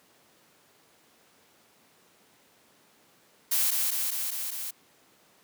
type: noise with echo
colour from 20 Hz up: blue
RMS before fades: -25 dBFS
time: 3.51-3.71 s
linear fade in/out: 10 ms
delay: 200 ms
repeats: 5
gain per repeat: -2 dB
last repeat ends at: 4.71 s
effects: pink hiss -61 dBFS RMS until 5.43 s + high-pass 200 Hz 12 dB/octave